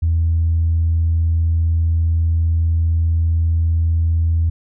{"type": "tone", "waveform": "sine", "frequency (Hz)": 82.41, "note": "E2", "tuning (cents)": 0, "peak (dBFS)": -12, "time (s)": [0.02, 4.5], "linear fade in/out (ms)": 10, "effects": ["tanh soft clip ceiling -9 dBFS"]}